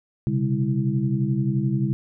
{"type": "tone cluster", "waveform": "sine", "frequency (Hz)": [127.1, 138.6, 201.7, 327.6], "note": ["C3", "C#3", "G3", "E4"], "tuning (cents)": [-50, 0, 50, -11], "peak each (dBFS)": [-26, -23, -25, -30], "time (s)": [0.27, 1.93], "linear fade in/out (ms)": 0, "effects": []}